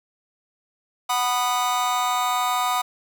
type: chord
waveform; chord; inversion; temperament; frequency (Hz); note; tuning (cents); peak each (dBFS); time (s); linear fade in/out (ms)
45% pulse; B major; second; just; 740.8 / 987.8 / 1234.7; F#5 / B5 / D#6; +2 / 0 / -14; -25; 1.09-2.82; 10
effects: 9-bit